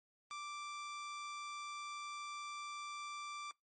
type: tone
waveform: sawtooth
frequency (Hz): 1174.7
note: D6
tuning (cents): 0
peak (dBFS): -40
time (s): 0.31-3.51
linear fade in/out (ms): 0
effects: noise-tail reverb RT60 0.2 s tail -26 dB re dry + MP3 32 kbps